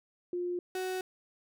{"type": "tone pair in turn", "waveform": ["sine", "35% pulse"], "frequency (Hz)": [354.3, 371.8], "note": ["F4", "F#4"], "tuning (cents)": [25, 8], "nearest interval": "minor second", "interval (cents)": 83, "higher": "second", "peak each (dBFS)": [-31, -31], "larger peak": "neither", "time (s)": [[0.33, 0.59], [0.75, 1.01]], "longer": "neither", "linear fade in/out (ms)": 2, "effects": []}